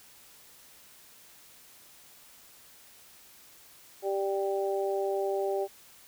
harmonic tone, 196 Hz, G3, in tune, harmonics 2 / 3 / 4, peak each -29 / -33 / -35 dBFS, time 4.02-5.68 s, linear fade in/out 50 ms, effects white hiss -55 dBFS RMS until 6.07 s

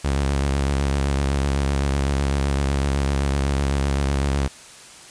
sawtooth tone with vibrato, 69.3 Hz, C#2, in tune, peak -15 dBFS, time 0.04-4.48 s, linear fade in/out 10 ms, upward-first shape square, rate 7.9 Hz, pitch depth 41 cents each way, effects white hiss -43 dBFS RMS until 5.1 s + resampled to 22050 Hz

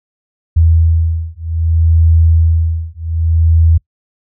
sine beating tone pair, 81.5 / 82.13 Hz, E2 / E2, -19 / -6 cents, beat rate 0.63 Hz, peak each -11 dBFS, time 0.56-3.78 s, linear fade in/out 10 ms, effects noise-tail reverb RT60 0.1 s tail -25 dB re dry

